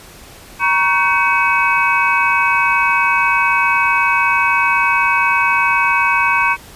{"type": "tone cluster", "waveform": "sine", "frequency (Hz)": [944, 1111, 1533, 2250, 2566], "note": ["A#5", "C#6", "G6", "C#7", "E7"], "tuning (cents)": [22, 4, -39, 25, -47], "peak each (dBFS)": -18, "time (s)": [0.59, 6.57], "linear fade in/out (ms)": 50, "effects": ["pink hiss -39 dBFS RMS until 6.75 s", "resampled to 32000 Hz"]}